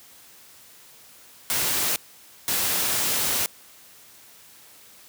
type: noise bursts at uneven times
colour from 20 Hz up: white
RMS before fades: -24 dBFS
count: 2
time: 1.5-1.96 / 2.48-3.46 s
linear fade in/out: 0 ms
effects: white hiss -50 dBFS RMS until 5.08 s + high-pass 60 Hz 12 dB/octave